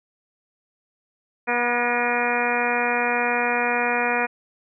harmonic tone with a mistuned harmonic, 241.8 Hz, B3, 36 cents flat, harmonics 1 / 2 / 3 / 4 / 5 / 6 / 7 / 8 / 9 / 10, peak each -31 / -27 / -27 / -28 / -33 / -28 / -31 / -29 / -33 / -27 dBFS, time 1.47-4.27 s, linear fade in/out 20 ms, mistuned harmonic 8, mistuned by -34 cents, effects none

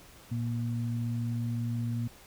sine tone pair together, 116.7 / 236.4 Hz, A#2 / A#3, +2 / +24 cents, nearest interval octave, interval 1222 cents, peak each -30 / -35 dBFS, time 0.31-2.08 s, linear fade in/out 10 ms, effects pink hiss -54 dBFS RMS until 2.26 s

